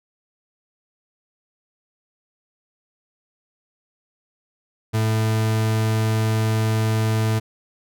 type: tone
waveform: 40% pulse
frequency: 110 Hz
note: A2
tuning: in tune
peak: -17 dBFS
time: 4.93-7.4 s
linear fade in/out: 20 ms
effects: none